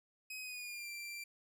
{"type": "tone with pitch glide", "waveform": "sawtooth", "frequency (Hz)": [2527, 2358], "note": ["D#7", "D7"], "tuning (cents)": [26, 6], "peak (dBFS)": -40, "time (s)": [0.3, 1.24], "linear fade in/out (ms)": 5, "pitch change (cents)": -120, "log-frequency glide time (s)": [0.41, 0.9], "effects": []}